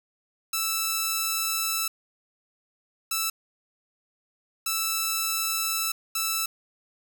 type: tone bursts at uneven times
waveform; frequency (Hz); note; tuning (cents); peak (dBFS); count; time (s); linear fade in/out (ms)
5% pulse; 1319; E6; +1; -13; 4; 0.53-1.88 / 3.11-3.3 / 4.66-5.92 / 6.15-6.46; 5
effects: none